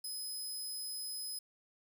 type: tone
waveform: 20% pulse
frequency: 5060 Hz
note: D#8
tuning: 28 cents sharp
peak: -34 dBFS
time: 0.04-1.39 s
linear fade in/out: 5 ms
effects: 11-bit